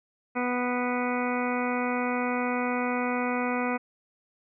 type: harmonic tone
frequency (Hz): 246.9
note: B3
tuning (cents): 0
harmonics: 1 / 2 / 3 / 4 / 5 / 6 / 8 / 9 / 10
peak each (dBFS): -29 / -32 / -34 / -35 / -36 / -37 / -38 / -39 / -39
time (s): 0.35-3.78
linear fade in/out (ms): 20
effects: none